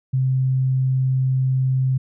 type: tone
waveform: sine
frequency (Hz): 130.81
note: C3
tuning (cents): 0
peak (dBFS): -16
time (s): 0.13-1.98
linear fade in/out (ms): 10
effects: none